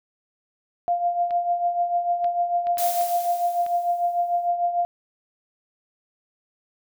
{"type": "tone with tremolo", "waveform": "sine", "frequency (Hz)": 698.5, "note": "F5", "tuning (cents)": 0, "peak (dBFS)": -17, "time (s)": [0.88, 4.85], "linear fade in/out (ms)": 0, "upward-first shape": "triangle", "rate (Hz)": 6.7, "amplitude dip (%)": 70}
{"type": "clicks", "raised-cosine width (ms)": 0.3, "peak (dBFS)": -25, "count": 6, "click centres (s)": [1.308, 2.244, 2.67, 2.773, 3.012, 3.664]}
{"type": "noise with exponential decay", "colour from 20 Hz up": "blue", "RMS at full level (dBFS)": -27, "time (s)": [2.78, 4.49], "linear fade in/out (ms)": 2, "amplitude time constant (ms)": 370}
{"effects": []}